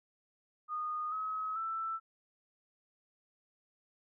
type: tone with pitch steps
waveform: sine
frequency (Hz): 1231 / 1278.1 / 1327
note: D#6 / D#6 / E6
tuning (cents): -19 / +46 / +11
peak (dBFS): -34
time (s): 0.68-2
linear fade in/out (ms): 50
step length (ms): 440
effects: none